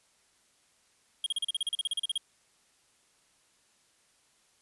square tone bursts, 3252 Hz, G#7, 37 cents flat, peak -28 dBFS, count 16, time 1.24-2.178 s, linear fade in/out 2 ms, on 23 ms, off 38 ms, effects white hiss -67 dBFS RMS until 4.61 s + resampled to 24000 Hz

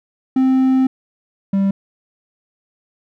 triangle tone pair in turn, 261.6 / 195.98 Hz, C4 / G3, 0 / 0 cents, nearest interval perfect fourth, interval 500 cents, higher first, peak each -9 / -11 dBFS, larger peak first, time 0.36-0.87 / 1.53-1.71 s, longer first, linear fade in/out 5 ms, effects none

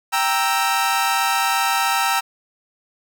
sawtooth chord, E diminished, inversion first, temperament equal, 784 / 932.3 / 1318.5 Hz, G5 / Bb5 / E6, 0 / 0 / 0 cents, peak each -18 dBFS, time 0.12-2.21 s, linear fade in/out 20 ms, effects none

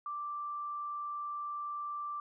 sine tone, 1174.7 Hz, D6, in tune, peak -36 dBFS, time 0.06-2.2 s, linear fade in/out 2 ms, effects none

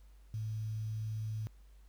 sine tone with quantisation, 109.1 Hz, A2, 14 cents flat, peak -35 dBFS, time 0.34-1.47 s, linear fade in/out 0 ms, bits 10, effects added 50 Hz sine -55 dBFS peak until 1.88 s + pink hiss -72 dBFS RMS until 1.88 s

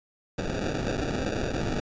white noise with sample-and-hold, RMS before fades -29 dBFS, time 0.38-1.8 s, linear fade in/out 5 ms, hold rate 1050 Hz, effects resampled to 16000 Hz

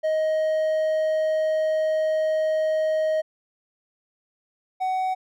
triangle tone pair in turn, 627 / 749.8 Hz, D#5 / F#5, +13 / +23 cents, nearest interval minor third, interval 310 cents, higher second, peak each -18 / -20 dBFS, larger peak first, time 0.03-3.22 / 4.8-5.15 s, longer first, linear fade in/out 20 ms, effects none

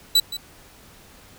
40% pulse tone with echo, 3951 Hz, B7, in tune, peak -12 dBFS, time 0.15-0.2 s, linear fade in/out 5 ms, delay 170 ms, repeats 1, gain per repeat -14 dB, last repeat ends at 0.37 s, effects pink hiss -49 dBFS RMS until 1.38 s

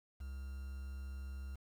triangle tone with quantisation, 67 Hz, C2, 42 cents sharp, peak -40 dBFS, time 0.2-1.56 s, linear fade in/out 10 ms, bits 10, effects none

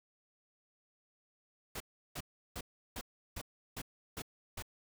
pink noise bursts, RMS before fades -42 dBFS, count 8, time 1.75-4.624 s, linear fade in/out 5 ms, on 53 ms, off 350 ms, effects none

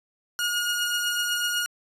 sawtooth tone pair together, 1434 / 2876 Hz, F6 / F#7, +45 / -50 cents, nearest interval octave, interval 1205 cents, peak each -22 / -26 dBFS, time 0.39-1.66 s, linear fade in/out 0 ms, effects resampled to 32000 Hz

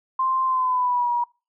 sine tone with pitch glide, 1046.5 to 959.6 Hz, C6 to A#5, 0 to +50 cents, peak -19 dBFS, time 0.19-1.24 s, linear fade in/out 5 ms, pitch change -150 cents, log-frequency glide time 0.45-1.11 s, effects noise-tail reverb RT60 0.3 s tail -24 dB re dry

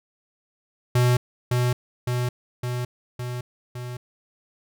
square tone with echo, 123.47 Hz, B2, in tune, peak -17 dBFS, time 0.95-1.17 s, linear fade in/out 5 ms, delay 560 ms, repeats 5, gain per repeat -3 dB, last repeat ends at 3.97 s, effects none

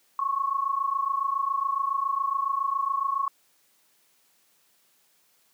sine tone pair together, 1081.5 / 1108.7 Hz, C#6 / C#6, -43 / 0 cents, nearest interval unison, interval 43 cents, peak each -28 / -26 dBFS, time 0.19-3.28 s, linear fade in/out 2 ms, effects white hiss -65 dBFS RMS until 5.53 s + high-pass 150 Hz 12 dB/octave

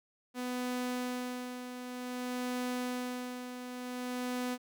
sawtooth tone with tremolo, 249.1 Hz, B3, 15 cents sharp, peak -29 dBFS, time 0.34-4.58 s, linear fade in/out 50 ms, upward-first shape sine, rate 0.54 Hz, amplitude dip 60%, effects none

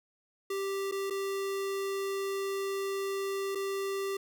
square tone with dropouts, 392 Hz, G4, in tune, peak -32 dBFS, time 0.5-4.17 s, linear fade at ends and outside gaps 5 ms, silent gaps 0.914-0.921 / 1.1-1.106 / 3.55-3.554 s, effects none

